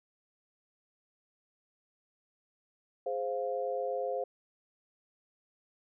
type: chord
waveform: sine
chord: F minor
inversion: first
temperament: equal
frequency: 415.3 / 523.3 / 698.5 Hz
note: Ab4 / C5 / F5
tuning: 0 / 0 / 0 cents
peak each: -38 / -33 / -37 dBFS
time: 3.06-4.24 s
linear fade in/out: 5 ms
effects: none